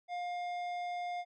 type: tone with tanh clipping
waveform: sine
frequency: 708 Hz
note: F5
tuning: 23 cents sharp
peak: -37 dBFS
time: 0.08-1.25 s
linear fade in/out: 50 ms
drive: 12 dB
effects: MP3 64 kbps